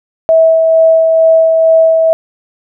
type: tone with tremolo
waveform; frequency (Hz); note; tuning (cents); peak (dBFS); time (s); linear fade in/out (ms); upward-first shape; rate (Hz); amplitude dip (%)
sine; 649; E5; -27; -3; 0.29-2.13; 0; sine; 2.2; 30
effects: none